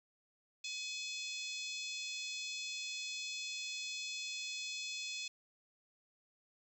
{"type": "harmonic tone with a mistuned harmonic", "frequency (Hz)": 848, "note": "G#5", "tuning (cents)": 36, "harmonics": [3, 4, 5, 6, 7, 8, 9], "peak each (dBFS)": [-44, -46, -48, -50, -51, -52, -53], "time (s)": [0.64, 5.28], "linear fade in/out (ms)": 5, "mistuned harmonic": 4, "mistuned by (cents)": 27, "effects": ["12-bit"]}